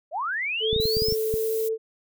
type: linear sweep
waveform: sine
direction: up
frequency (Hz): 554.4 to 5588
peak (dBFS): -25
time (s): 0.11-1.16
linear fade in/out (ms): 50
type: tone with pitch glide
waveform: sine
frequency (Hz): 440 to 444.6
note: A4 to A4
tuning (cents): 0 to +18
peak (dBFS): -23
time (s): 0.6-1.78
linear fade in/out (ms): 50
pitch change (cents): +18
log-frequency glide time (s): 1.28-1.48
type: clicks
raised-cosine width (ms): 5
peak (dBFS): -18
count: 9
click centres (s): 0.73 / 0.763 / 0.8 / 0.855 / 0.969 / 1.021 / 1.085 / 1.124 / 1.34
type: noise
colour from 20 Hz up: violet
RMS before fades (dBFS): -35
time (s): 0.8-1.69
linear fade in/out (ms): 10
effects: none